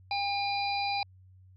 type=harmonic tone; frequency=805 Hz; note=G5; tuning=46 cents sharp; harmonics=1 / 3 / 5 / 6; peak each=-30 / -35 / -37 / -38 dBFS; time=0.11-1.03 s; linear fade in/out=2 ms; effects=added 93 Hz sine -53 dBFS peak until 1.56 s